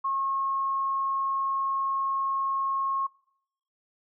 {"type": "tone", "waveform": "sine", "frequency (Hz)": 1085, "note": "C#6", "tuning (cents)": -37, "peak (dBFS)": -25, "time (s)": [0.04, 3.07], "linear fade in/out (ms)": 10, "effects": ["noise-tail reverb RT60 0.7 s tail -21 dB re dry"]}